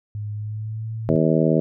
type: tone with pitch glide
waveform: sine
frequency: 104.8 to 111.67 Hz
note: G#2 to A2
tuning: +16 to +26 cents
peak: -26 dBFS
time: 0.15-1.16 s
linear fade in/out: 0 ms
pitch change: +110 cents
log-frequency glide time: 0.33-0.91 s
type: harmonic tone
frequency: 79.6 Hz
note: D#2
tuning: 40 cents sharp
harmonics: 2 / 3 / 4 / 5 / 6 / 7 / 8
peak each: -20 / -22 / -23 / -24 / -25 / -25 / -26 dBFS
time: 1.09-1.6 s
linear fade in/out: 0 ms
effects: none